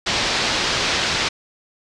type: low-pass noise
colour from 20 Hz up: white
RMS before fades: -21 dBFS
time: 0.06-1.29 s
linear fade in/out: 10 ms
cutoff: 5100 Hz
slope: 24 dB/octave
effects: resampled to 22050 Hz